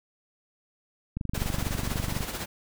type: click train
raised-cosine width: 5 ms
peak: -18 dBFS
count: 26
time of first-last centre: 1.17-2.207 s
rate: 24.1 Hz
type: noise with tremolo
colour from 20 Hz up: pink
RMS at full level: -32 dBFS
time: 1.34-2.46 s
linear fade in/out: 10 ms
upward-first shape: sine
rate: 16 Hz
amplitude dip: 55%
effects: none